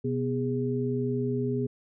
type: tone cluster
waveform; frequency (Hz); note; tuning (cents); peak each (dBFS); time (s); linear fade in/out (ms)
sine; 126.9 / 247.6 / 409.7; B2 / B3 / G#4; +47 / +5 / -24; -30; 0.04-1.67; 10
effects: none